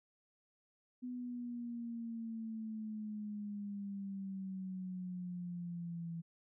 sine exponential sweep, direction down, 250.1 to 166.1 Hz, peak -40 dBFS, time 1.02-6.22 s, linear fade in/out 20 ms, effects none

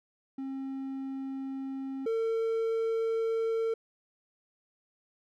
triangle tone pair in turn, 268.6 / 451.7 Hz, C4 / A4, +46 / +45 cents, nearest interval major sixth, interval 899 cents, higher second, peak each -32 / -25 dBFS, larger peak second, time 0.38-2.06 / 2.06-3.74 s, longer neither, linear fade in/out 5 ms, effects none

